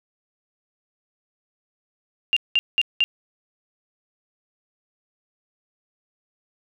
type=tone bursts; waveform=sine; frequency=2794 Hz; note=F7; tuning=in tune; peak=-15 dBFS; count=4; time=2.33-3.04 s; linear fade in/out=0 ms; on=35 ms; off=190 ms; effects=none